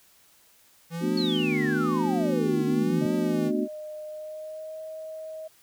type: tone with vibrato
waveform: square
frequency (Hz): 164.81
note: E3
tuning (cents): 0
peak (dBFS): -31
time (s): 0.9-3.52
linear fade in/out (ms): 50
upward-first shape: triangle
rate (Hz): 1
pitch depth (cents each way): 140
type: chord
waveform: sine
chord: B minor seventh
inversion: third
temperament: just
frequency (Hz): 222.2 / 246.9 / 296.3 / 370.4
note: A3 / B3 / D4 / F#4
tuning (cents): +17 / 0 / +15 / +2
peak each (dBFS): -29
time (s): 1-3.68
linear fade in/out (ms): 50
type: exponential sweep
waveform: sine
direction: down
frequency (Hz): 4443 to 138.6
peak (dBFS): -29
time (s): 1.17-3.06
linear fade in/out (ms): 5
type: tone with pitch glide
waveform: sine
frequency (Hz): 612 to 631.8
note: D#5 to D#5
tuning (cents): -29 to +26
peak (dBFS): -35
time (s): 3.01-5.48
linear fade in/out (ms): 10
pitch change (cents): +55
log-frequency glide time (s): 4.06-4.82
effects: white hiss -59 dBFS RMS until 5.62 s